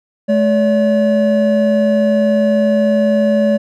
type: tone pair together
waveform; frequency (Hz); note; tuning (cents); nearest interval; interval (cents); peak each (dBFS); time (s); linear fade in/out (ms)
triangle; 214.6 / 571.1; A3 / D5; -43 / -49; octave + perfect fourth; 1694; -11; 0.28-3.58; 20
effects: none